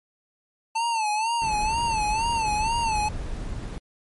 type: tone with vibrato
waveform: square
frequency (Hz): 887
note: A5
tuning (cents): +14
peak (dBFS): -23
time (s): 0.75-3.09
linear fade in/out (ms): 10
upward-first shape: sine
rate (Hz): 2.1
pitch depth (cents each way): 100
type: noise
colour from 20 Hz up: brown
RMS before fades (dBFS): -32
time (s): 1.42-3.78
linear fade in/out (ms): 0
effects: MP3 48 kbps